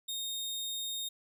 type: tone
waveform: sawtooth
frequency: 3700 Hz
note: A#7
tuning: 14 cents flat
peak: -32 dBFS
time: 0.08-1.09 s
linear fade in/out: 10 ms
effects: none